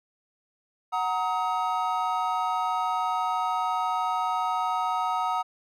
triangle chord, D# minor, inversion first, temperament equal with one note detuned, 740 / 932.3 / 1266.3 Hz, F#5 / A#5 / D#6, 0 / 0 / +30 cents, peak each -27 / -27 / -27 dBFS, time 0.92-5.43 s, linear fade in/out 20 ms, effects none

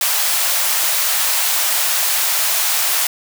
white high-pass noise, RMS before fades -17 dBFS, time 0.01-3.07 s, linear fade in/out 2 ms, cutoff 620 Hz, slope 24 dB/octave, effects none

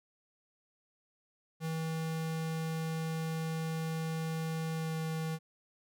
square tone with pitch glide, 161.1 to 160.08 Hz, E3 to D#3, -39 to +50 cents, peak -34 dBFS, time 1.6-5.39 s, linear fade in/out 50 ms, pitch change -11 cents, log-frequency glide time 4.74-4.96 s, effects none

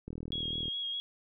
click train, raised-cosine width 3 ms, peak -28 dBFS, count 25, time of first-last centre 0.08-0.682 s, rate 39.9 Hz
sine tone with vibrato, 3293 Hz, G#7, 15 cents flat, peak -33 dBFS, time 0.32-1 s, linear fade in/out 0 ms, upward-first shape square, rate 4.9 Hz, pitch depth 18 cents each way
effects none

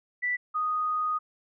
sine tone pair in turn, 1972 / 1242.3 Hz, B6 / D#6, -3 / -3 cents, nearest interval minor sixth, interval 800 cents, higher first, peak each -25 dBFS, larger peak neither, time 0.22-0.37 / 0.54-1.19 s, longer second, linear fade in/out 20 ms, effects none

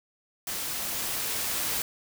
white noise with level ramp, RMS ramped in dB -33 to -29 dBFS, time 0.47-1.82 s, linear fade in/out 2 ms, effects none

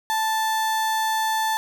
35% pulse tone, 880 Hz, A5, in tune, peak -19 dBFS, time 0.1-1.57 s, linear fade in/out 0 ms, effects none

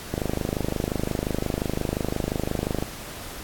click train, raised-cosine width 2 ms, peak -11 dBFS, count 70, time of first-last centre 0.14-2.825 s, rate 25.7 Hz, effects pink hiss -38 dBFS RMS until 3.43 s + AAC 64 kbps

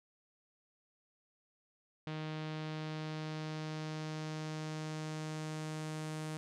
sawtooth tone with low-pass filter sweep, 155.56 Hz, D#3, in tune, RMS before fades -41 dBFS, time 2.07-6.37 s, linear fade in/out 0 ms, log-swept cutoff 3600 to 9200 Hz, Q 1.4, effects none

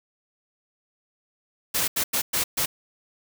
white noise bursts at uneven times, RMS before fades -24 dBFS, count 5, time 1.74-1.88 / 1.96-2.04 / 2.13-2.22 / 2.33-2.44 / 2.57-2.66 s, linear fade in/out 10 ms, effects none

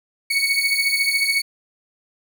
30% pulse beating tone pair, 2217 / 2231 Hz, C#7 / C#7, 0 / +11 cents, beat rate 14 Hz, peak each -18 dBFS, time 0.3-1.42 s, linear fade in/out 10 ms, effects none

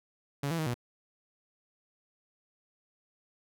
sawtooth tone with pitch steps, 141.1 / 166.3 / 157.2 / 121.1 Hz, C#3 / E3 / D#3 / B2, +31 / +16 / +18 / -34 cents, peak -26 dBFS, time 0.43-0.742 s, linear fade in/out 5 ms, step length 78 ms, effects none

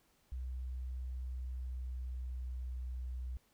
sine tone with pitch glide, 63.3 to 62.57 Hz, B1 to B1, +43 to +23 cents, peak -38 dBFS, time 0.32-3.37 s, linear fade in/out 0 ms, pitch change -20 cents, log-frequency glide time 1.13-2.62 s, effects pink hiss -72 dBFS RMS until 3.53 s

